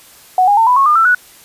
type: tone with pitch steps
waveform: sine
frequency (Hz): 740 / 816.4 / 900.6 / 993.5 / 1096 / 1209.1 / 1333.9 / 1471.5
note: F#5 / G#5 / A5 / B5 / C#6 / D#6 / E6 / F#6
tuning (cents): 0 / -30 / +40 / +10 / -20 / -50 / +20 / -10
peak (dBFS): -7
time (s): 0.38-1.148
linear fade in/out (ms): 2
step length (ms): 96
effects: white hiss -42 dBFS RMS until 1.44 s + resampled to 32000 Hz